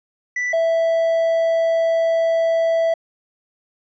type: tone pair in turn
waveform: triangle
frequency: 1975.5 / 659.2 Hz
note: B6 / E5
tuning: 0 / 0 cents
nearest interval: octave + perfect fifth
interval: 1900 cents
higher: first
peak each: -18 / -13 dBFS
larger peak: second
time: 0.36-0.53 / 0.53-2.94 s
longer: second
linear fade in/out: 5 ms
effects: resampled to 16000 Hz